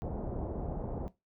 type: low-pass noise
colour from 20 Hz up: pink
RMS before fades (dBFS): -37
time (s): 0.02-1.08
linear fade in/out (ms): 0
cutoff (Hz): 740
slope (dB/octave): 24
effects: noise-tail reverb RT60 0.2 s tail -17 dB re dry